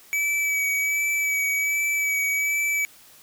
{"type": "tone with vibrato", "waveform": "square", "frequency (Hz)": 2289, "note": "D7", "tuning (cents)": -45, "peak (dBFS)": -22, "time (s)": [0.13, 2.85], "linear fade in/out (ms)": 0, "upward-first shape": "sine", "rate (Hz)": 1.3, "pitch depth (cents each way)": 20, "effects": ["white hiss -51 dBFS RMS until 3.22 s"]}